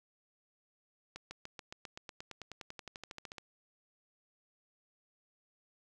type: accelerating click train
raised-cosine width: 0.2 ms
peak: -27 dBFS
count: 23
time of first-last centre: 1.16-3.382 s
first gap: 150 ms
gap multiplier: 0.96
effects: none